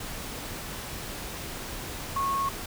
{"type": "tone in noise", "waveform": "sine", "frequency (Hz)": 1097, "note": "C#6", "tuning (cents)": -18, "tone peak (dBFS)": -25, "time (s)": [2.16, 2.49], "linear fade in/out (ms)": 5, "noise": "pink", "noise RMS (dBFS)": -37, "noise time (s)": [0, 2.66], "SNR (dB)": 9, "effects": []}